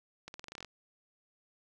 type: accelerating click train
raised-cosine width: 0.2 ms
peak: -27 dBFS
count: 11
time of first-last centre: 0.28-0.647 s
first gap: 61 ms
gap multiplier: 0.88
effects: none